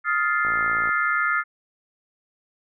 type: chord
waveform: sine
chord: F dominant seventh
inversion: third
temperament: just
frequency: 1257.2 / 1396.9 / 1746.1 / 2095 Hz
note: Eb6 / F6 / A6 / C7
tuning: +18 / 0 / -14 / +2 cents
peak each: -25 / -23 / -26 / -28 dBFS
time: 0.04-1.44 s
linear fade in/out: 50 ms
type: click train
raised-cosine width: 1 ms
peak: -23 dBFS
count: 26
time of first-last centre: 0.45-0.892 s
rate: 56.6 Hz
effects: none